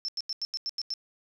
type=tone bursts; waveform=sine; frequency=5340 Hz; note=E8; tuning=22 cents sharp; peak=-29 dBFS; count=8; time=0.05-0.938 s; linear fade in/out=0 ms; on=34 ms; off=88 ms; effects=none